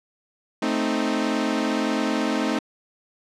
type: chord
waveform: sawtooth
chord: A diminished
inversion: none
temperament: equal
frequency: 220 / 261.6 / 311.1 Hz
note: A3 / C4 / Eb4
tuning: 0 / 0 / 0 cents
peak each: -22 dBFS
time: 0.62-2.59 s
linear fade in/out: 5 ms
effects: low-pass 6000 Hz 12 dB/octave